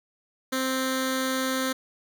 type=tone with notch filter; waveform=10% pulse; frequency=261.6 Hz; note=C4; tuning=in tune; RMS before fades=-27 dBFS; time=0.52-1.73 s; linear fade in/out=10 ms; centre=830 Hz; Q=1.2; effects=none